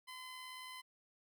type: tone with amplitude modulation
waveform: 15% pulse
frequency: 1022 Hz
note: C6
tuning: 41 cents flat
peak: -40 dBFS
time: 0.07-0.82 s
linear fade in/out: 20 ms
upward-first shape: sine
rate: 78.7 Hz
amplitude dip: 25%
effects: none